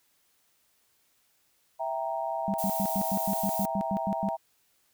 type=chord; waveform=sine; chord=E diminished; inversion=none; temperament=equal; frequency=659.3 / 784 / 932.3 Hz; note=E5 / G5 / Bb5; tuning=0 / 0 / 0 cents; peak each=-32 / -34 / -34 dBFS; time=1.79-4.37 s; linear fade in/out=20 ms
type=tone bursts; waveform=sine; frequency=197.7 Hz; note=G3; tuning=15 cents sharp; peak=-27 dBFS; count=12; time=2.48-4.288 s; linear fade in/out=0 ms; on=59 ms; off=100 ms
type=noise; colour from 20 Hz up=violet; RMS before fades=-35 dBFS; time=2.58-3.66 s; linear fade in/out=10 ms
effects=white hiss -69 dBFS RMS until 4.93 s